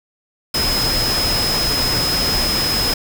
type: tone in noise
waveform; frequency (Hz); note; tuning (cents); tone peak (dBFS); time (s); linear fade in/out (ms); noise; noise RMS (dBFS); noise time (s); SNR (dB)
sine; 5100; D#8; +42; -18; 0.54-2.94; 5; pink; -21; 0.54-2.94; 0
effects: none